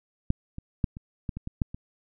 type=clicks; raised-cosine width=5 ms; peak=-10 / -24 / -11 / -26 / -18 / -22 / -21 / -12 / -24 dBFS; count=9; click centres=0.304 / 0.584 / 0.842 / 0.969 / 1.292 / 1.37 / 1.474 / 1.618 / 1.745 s; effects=none